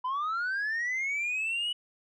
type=linear sweep; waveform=sine; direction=up; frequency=988 to 2960 Hz; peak=-26 dBFS; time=0.04-1.73 s; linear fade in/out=10 ms; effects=tanh soft clip ceiling -27 dBFS

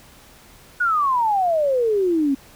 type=exponential sweep; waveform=sine; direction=down; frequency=1483 to 265.1 Hz; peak=-16 dBFS; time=0.8-2.35 s; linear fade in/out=10 ms; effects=pink hiss -48 dBFS RMS until 2.55 s

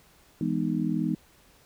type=chord; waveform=sine; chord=E major seventh; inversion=none; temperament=just; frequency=164.81 / 206 / 247.2 / 309 Hz; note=E3 / G#3 / B3 / D#4; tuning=0 / -14 / +2 / -12 cents; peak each=-30 dBFS; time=0.41-1.15 s; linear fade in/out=2 ms; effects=pink hiss -59 dBFS RMS until 1.65 s

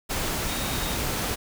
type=tone in noise; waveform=sine; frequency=3729 Hz; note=A#7; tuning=in tune; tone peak=-38 dBFS; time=0.47-0.97 s; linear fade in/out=20 ms; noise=pink; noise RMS=-28 dBFS; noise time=0.09-1.36 s; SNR=-13 dB; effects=none

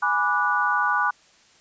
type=chord; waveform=sine; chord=G# half-diminished seventh; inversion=none; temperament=equal with one note detuned; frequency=830.6 / 987.8 / 1174.7 / 1467.2 Hz; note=G#5 / B5 / D6 / F#6; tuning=0 / 0 / 0 / -15 cents; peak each=-27 / -26 / -24 / -23 dBFS; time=0.02-1.11 s; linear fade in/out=10 ms; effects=white hiss -56 dBFS RMS until 1.6 s + resampled to 16000 Hz

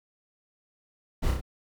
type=noise with echo; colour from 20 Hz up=brown; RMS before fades=-24 dBFS; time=1.22-1.32 s; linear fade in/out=20 ms; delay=31 ms; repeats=3; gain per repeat=-3 dB; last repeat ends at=1.413 s; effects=none

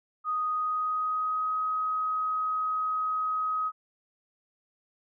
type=tone with pitch glide; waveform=sine; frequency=1244.5 to 1263.3 Hz; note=D#6 to D#6; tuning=0 to +26 cents; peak=-26 dBFS; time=0.24-3.72 s; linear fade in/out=50 ms; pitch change=+26 cents; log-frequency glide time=0.5-1.56 s; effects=none

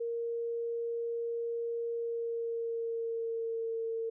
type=tone with pitch glide; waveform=sine; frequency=466.2 to 454 Hz; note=A#4 to A#4; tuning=0 to -46 cents; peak=-32 dBFS; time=0-4.1 s; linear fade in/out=10 ms; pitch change=-46 cents; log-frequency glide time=1.93-3.8 s; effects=none

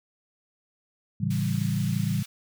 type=chord; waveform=sine; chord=A dominant seventh; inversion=none; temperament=equal; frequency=110 / 138.59 / 164.81 / 196 Hz; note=A2 / C#3 / E3 / G3; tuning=0 / 0 / 0 / 0 cents; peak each=-29 dBFS; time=1.2-2.23 s; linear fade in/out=10 ms
type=high-pass noise; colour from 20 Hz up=pink; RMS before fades=-43 dBFS; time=1.3-2.26 s; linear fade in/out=10 ms; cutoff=2100 Hz; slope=12 dB/octave
effects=none

